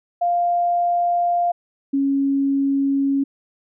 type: tone pair in turn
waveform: sine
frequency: 698.5 / 275.9 Hz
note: F5 / C#4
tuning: 0 / -8 cents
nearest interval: octave + major third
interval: 1608 cents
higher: first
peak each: -16 dBFS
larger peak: neither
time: 0.21-1.52 / 1.93-3.24 s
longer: neither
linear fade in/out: 10 ms
effects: none